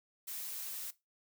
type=noise; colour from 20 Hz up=blue; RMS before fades=-42 dBFS; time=0.27-0.91 s; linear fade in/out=10 ms; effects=noise-tail reverb RT60 0.2 s tail -17 dB re dry